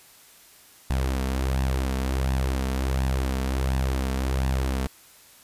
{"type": "tone with flanger", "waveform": "sawtooth", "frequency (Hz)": 65.8, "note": "C2", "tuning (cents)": 10, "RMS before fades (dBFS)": -25, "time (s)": [0.9, 4.87], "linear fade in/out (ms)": 0, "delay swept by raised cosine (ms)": [1.1, 4.5], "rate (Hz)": 1.4, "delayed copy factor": 0.5, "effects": ["white hiss -52 dBFS RMS until 5.43 s", "resampled to 32000 Hz"]}